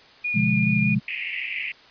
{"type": "tone with vibrato", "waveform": "sine", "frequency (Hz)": 2431, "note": "D#7", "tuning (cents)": -41, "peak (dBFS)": -23, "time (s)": [0.24, 0.95], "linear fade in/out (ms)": 10, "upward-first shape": "triangle", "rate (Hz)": 4.9, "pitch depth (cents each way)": 20}
{"type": "chord", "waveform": "sine", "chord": "B diminished seventh", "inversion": "none", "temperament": "equal with one note detuned", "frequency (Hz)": [123.47, 144.06, 174.61, 207.7], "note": ["B2", "D3", "F3", "Ab3"], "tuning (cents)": [0, -33, 0, 0], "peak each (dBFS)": [-25, -27, -25, -22], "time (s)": [0.34, 1], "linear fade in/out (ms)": 20}
{"type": "band-pass noise", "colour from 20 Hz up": "pink", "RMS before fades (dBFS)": -30, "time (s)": [1.08, 1.72], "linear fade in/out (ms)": 2, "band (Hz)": [2000, 2800], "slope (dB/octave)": 96}
{"effects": ["white hiss -50 dBFS RMS until 1.9 s", "resampled to 11025 Hz"]}